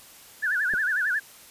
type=tone with vibrato; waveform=sine; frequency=1600 Hz; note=G6; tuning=35 cents sharp; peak=-22 dBFS; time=0.42-1.2 s; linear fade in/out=20 ms; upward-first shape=sine; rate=11 Hz; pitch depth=180 cents each way
type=clicks; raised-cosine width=2 ms; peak=-24 / -29 dBFS; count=2; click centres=0.737 / 0.742 s
effects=white hiss -49 dBFS RMS until 1.5 s + resampled to 32000 Hz